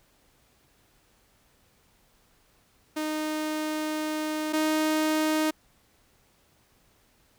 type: tone pair in turn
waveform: sawtooth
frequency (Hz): 308.4 / 310.9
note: D#4 / D#4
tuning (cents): -15 / -1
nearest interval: unison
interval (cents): 14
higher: second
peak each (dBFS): -24 / -19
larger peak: second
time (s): 2.96-4.53 / 4.53-5.51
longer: first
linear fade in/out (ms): 10
effects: pink hiss -64 dBFS RMS until 7.38 s